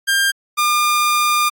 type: tone pair in turn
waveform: sawtooth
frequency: 1598 / 1205.2 Hz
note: G6 / D6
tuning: +33 / +44 cents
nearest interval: perfect fourth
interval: 489 cents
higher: first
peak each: -10 dBFS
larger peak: neither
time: 0.07-0.32 / 0.57-1.5 s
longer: second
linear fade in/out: 20 ms
effects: AAC 64 kbps